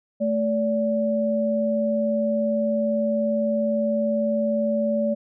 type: tone pair together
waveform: sine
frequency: 220.3 / 576.7 Hz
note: A3 / D5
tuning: +2 / -32 cents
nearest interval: octave + perfect fourth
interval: 1666 cents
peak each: -23 / -22 dBFS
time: 0.2-5.15 s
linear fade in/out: 20 ms
effects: none